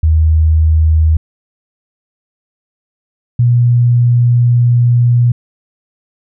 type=tone pair in turn; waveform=sine; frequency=79.1 / 120.75 Hz; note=D#2 / B2; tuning=+29 / -39 cents; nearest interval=perfect fifth; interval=732 cents; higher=second; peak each=-6 dBFS; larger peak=neither; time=0.03-1.17 / 3.39-5.32 s; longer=second; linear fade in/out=5 ms; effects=none

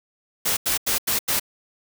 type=noise bursts; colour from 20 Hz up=white; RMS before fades=-22 dBFS; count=5; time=0.45-1.398 s; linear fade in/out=10 ms; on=120 ms; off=87 ms; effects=none

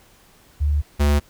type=tone pair in turn; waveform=sine / square; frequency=73.42 / 72.7 Hz; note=D2 / D2; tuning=0 / -17 cents; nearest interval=unison; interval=17 cents; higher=first; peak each=-16 / -15 dBFS; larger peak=second; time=0.6-0.82 / 0.99-1.2 s; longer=first; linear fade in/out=20 ms; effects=pink hiss -53 dBFS RMS until 1.29 s

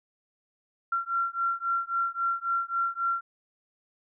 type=beating tone pair; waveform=sine; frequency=1367 / 1370.7 Hz; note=F6 / F6; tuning=-37 / -33 cents; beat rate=3.7 Hz; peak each=-29 dBFS; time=0.92-3.21 s; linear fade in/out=5 ms; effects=none

